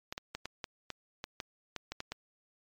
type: clicks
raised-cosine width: 0.2 ms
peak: -20 dBFS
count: 12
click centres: 0.125 / 0.179 / 0.35 / 0.456 / 0.642 / 0.903 / 1.241 / 1.402 / 1.763 / 1.92 / 2.004 / 2.12 s
effects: MP3 96 kbps